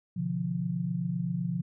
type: chord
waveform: sine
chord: B diminished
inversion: none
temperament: equal with one note detuned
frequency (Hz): 126.72 / 146.83 / 174.61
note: B2 / D3 / F3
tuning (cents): +45 / 0 / 0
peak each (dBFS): -35 / -35 / -30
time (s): 0.16-1.62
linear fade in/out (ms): 10
effects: none